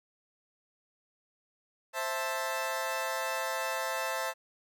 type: chord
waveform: 20% pulse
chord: A minor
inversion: first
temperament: equal with one note detuned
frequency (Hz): 526.3 / 659.3 / 880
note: C5 / E5 / A5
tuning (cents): +10 / 0 / 0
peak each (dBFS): -31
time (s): 1.93-4.34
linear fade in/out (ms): 50
effects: none